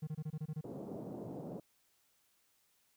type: tone bursts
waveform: triangle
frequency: 154.1 Hz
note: D#3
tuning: 16 cents flat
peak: -35 dBFS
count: 8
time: 0.02-0.612 s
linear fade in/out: 10 ms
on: 53 ms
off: 24 ms
type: band-pass noise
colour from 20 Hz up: pink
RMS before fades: -45 dBFS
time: 0.64-1.6 s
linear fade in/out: 5 ms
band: 140 to 640 Hz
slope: 24 dB/octave
effects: white hiss -74 dBFS RMS until 2.96 s

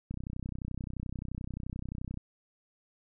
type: click train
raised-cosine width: 5 ms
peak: -25 dBFS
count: 66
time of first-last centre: 0.11-2.173 s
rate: 31.5 Hz
effects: none

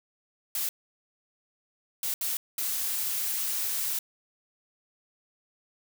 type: noise bursts at uneven times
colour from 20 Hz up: blue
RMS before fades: -30 dBFS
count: 4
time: 0.55-0.69 / 2.03-2.14 / 2.21-2.37 / 2.58-3.99 s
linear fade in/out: 2 ms
effects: none

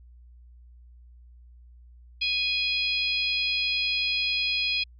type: harmonic tone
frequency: 829 Hz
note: G#5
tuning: 3 cents flat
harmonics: 3 / 4 / 5 / 6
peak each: -27 / -29 / -31 / -33 dBFS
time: 2.21-4.84 s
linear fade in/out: 10 ms
effects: added 60 Hz sine -48 dBFS peak until 4.99 s

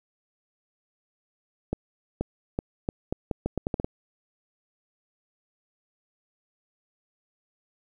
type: accelerating click train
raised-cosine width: 2 ms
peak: -13 dBFS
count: 12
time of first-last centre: 1.73-3.845 s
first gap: 480 ms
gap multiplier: 0.79
effects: 9-bit

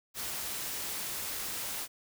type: noise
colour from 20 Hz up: white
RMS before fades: -37 dBFS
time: 0.14-1.88 s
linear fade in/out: 50 ms
effects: none

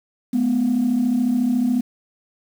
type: tone pair together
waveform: sine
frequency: 214.5 / 248.5 Hz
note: A3 / B3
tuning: -44 / +11 cents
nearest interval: minor third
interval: 255 cents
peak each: -21 / -16 dBFS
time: 0.33-1.81 s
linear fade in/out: 10 ms
effects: tanh soft clip ceiling -12 dBFS + 7-bit

